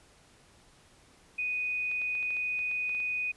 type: tone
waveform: sine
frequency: 2486 Hz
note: D#7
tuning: 2 cents flat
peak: -29 dBFS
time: 1.38-3.32 s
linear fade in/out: 10 ms
type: clicks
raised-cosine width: 0.3 ms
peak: -33 dBFS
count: 11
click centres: 1.915 / 2.017 / 2.152 / 2.228 / 2.306 / 2.368 / 2.591 / 2.714 / 2.894 / 2.949 / 3.002 s
effects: pink hiss -60 dBFS RMS until 3.36 s + resampled to 24000 Hz